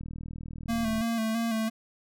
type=click train; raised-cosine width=5 ms; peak=-27 dBFS; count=41; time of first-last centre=0.01-1.008 s; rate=40.1 Hz
type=tone with vibrato; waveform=square; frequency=225.8 Hz; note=A3; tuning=45 cents sharp; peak=-27 dBFS; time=0.68-1.7 s; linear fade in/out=20 ms; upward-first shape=square; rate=3 Hz; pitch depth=34 cents each way
effects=none